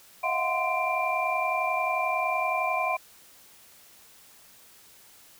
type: tone cluster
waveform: sine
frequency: 643 / 715 / 746 / 1035 / 2368 Hz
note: E5 / F5 / F#5 / C6 / D7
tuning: -43 / +41 / +14 / -19 / +14 cents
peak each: -32 / -31 / -33 / -29 / -30 dBFS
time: 0.23-2.97 s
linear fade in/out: 10 ms
effects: white hiss -54 dBFS RMS until 5.39 s